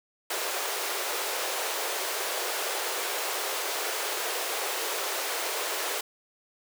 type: high-pass noise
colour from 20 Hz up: pink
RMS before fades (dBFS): -31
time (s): 0.3-6.01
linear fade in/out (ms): 5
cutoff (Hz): 380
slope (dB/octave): 48
effects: none